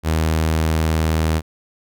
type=tone; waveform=sawtooth; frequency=79.6 Hz; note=D#2; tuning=40 cents sharp; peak=-12 dBFS; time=0.03-1.42 s; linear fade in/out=50 ms; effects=none